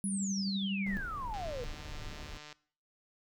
sine tone with tremolo, 196 Hz, G3, in tune, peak -31 dBFS, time 0.04-0.97 s, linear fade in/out 0 ms, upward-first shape triangle, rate 12 Hz, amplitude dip 40%
sine exponential sweep, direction down, 10610 to 466.2 Hz, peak -37 dBFS, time 0.04-1.64 s, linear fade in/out 0 ms
brown noise, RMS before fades -43 dBFS, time 0.86-2.38 s, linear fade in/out 5 ms
click train, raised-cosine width 0.2 ms, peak -31 dBFS, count 179, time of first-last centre 1.34-2.527 s, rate 150 Hz
effects noise-tail reverb RT60 0.5 s tail -20 dB re dry

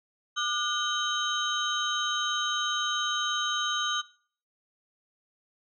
sine tone cluster, 1204 / 1447 / 3079 / 3814 / 6400 Hz, D6 / F#6 / G7 / A#7 / G8, +43 / -39 / -32 / +39 / +35 cents, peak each -32 / -32 / -32 / -34 / -37 dBFS, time 0.36-4.02 s, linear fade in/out 20 ms, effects noise-tail reverb RT60 0.5 s tail -21 dB re dry

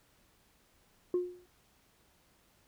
sine tone with exponential decay, 358 Hz, F4, 43 cents sharp, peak -23 dBFS, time 1.14-1.46 s, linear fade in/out 2 ms, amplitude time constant 69 ms, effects tanh soft clip ceiling -24 dBFS + pink hiss -68 dBFS RMS until 2.67 s

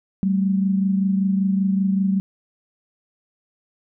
sine tone pair together, 191.7 / 216.9 Hz, G3 / A3, -38 / -25 cents, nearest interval major second, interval 213 cents, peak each -17 / -26 dBFS, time 0.23-2.2 s, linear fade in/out 0 ms, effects none

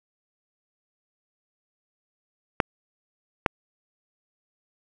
clicks, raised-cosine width 0.5 ms, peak -3 dBFS, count 2, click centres 2.602 / 3.462 s, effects none

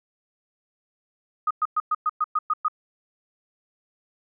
sine tone bursts, 1244.5 Hz, D#6, in tune, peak -19 dBFS, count 9, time 1.47-2.683 s, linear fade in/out 5 ms, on 37 ms, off 110 ms, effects none

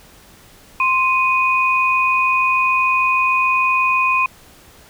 sine tone pair together, 1046.5 / 2487 Hz, C6 / D#7, 0 / -1 cents, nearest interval octave + minor third, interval 1499 cents, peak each -16 dBFS, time 0.8-4.26 s, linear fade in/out 2 ms, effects pink hiss -46 dBFS RMS until 4.89 s

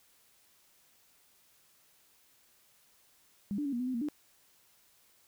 sine tone with pitch steps, 201.7 / 293.5 / 279.7 / 238.9 / 251.1 / 257.2 / 233.3 / 297.1 Hz, G3 / D4 / C#4 / A#3 / B3 / C4 / A#3 / D4, +50 / -1 / +16 / +43 / +29 / -30 / +2 / +20 cents, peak -31 dBFS, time 3.51-4.086 s, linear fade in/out 0 ms, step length 72 ms, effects white hiss -66 dBFS RMS until 5.27 s

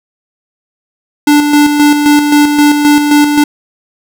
square tone with tremolo, 293.8 Hz, D4, 1 cent sharp, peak -4 dBFS, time 1.27-3.44 s, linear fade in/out 5 ms, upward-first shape square, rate 3.8 Hz, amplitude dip 45%, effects none

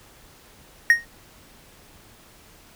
triangle tone with exponential decay, 1864.7 Hz, A#6, in tune, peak -6 dBFS, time 0.9-1.05 s, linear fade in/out 1 ms, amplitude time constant 31 ms, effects pink hiss -51 dBFS RMS until 2.75 s

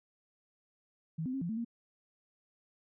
sine tone with pitch steps, 160.5 / 256.1 / 268.9 / 171.7 / 221.9 / 233.4 Hz, E3 / C4 / C4 / F3 / A3 / A#3, -46 / -37 / +47 / -29 / +15 / +2 cents, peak -33 dBFS, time 1.18-1.648 s, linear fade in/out 10 ms, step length 78 ms, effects none

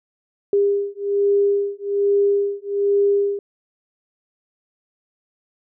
sine beating tone pair, 402.1 / 403.3 Hz, G4 / G4, +44 / +49 cents, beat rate 1.2 Hz, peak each -19 / -19 dBFS, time 0.53-3.39 s, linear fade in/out 2 ms, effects none

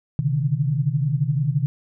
sine tone cluster, 128.5 / 143 / 154.6 Hz, C3 / D3 / D#3, -31 / -46 / -11 cents, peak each -23 dBFS, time 0.19-1.66 s, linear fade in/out 0 ms, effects none

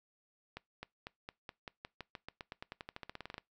accelerating click train, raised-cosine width 0.3 ms, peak -27 dBFS, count 25, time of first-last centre 0.57-3.381 s, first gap 260 ms, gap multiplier 0.92, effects noise-tail reverb RT60 0.2 s tail -23 dB re dry

